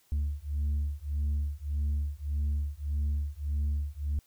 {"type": "beating tone pair", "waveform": "sine", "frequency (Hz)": [72, 73.7], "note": ["D2", "D2"], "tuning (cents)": [-34, 7], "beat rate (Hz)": 1.7, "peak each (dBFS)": [-29, -29], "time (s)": [0.12, 4.19], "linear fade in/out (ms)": 0, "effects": ["tanh soft clip ceiling -25 dBFS", "white hiss -66 dBFS RMS until 4.26 s"]}